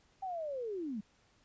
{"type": "linear sweep", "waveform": "sine", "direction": "down", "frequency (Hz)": [784, 192.7], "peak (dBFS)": -36, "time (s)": [0.22, 1.01], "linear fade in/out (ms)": 10, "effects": ["pink hiss -69 dBFS RMS until 1.44 s", "resampled to 16000 Hz"]}